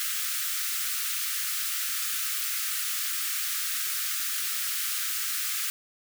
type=high-pass noise; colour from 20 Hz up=white; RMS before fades=-30 dBFS; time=0-5.7 s; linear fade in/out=0 ms; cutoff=1200 Hz; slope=96 dB/octave; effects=none